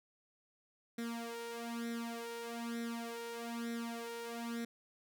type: tone with flanger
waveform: sawtooth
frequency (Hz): 233.1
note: A#3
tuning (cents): 0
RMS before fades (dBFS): -42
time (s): 0.98-4.65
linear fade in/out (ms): 5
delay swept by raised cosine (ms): 0.52 to 2.22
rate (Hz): 1.1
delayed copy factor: +0.8
effects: none